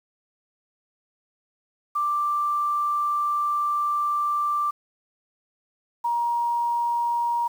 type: tone pair in turn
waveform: sine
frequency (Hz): 1178 / 945.8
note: D6 / A#5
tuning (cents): +5 / +25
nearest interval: major third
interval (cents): 380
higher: first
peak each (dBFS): -21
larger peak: neither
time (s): 1.95-4.71 / 6.04-7.48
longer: first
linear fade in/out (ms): 10
effects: 8-bit